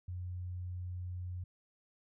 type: tone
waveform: sine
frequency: 90 Hz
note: F#2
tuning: 47 cents flat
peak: -38 dBFS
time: 0.08-1.44 s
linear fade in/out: 5 ms
effects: none